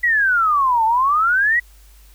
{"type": "exponential two-way sweep", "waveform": "sine", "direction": "down then up", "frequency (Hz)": [1975.5, 870, 1975.5], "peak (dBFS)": -13, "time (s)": [0.03, 1.6], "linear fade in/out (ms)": 10, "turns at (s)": 0.85, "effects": ["added 50 Hz sine -44 dBFS peak until 2.14 s", "white hiss -53 dBFS RMS until 2.14 s"]}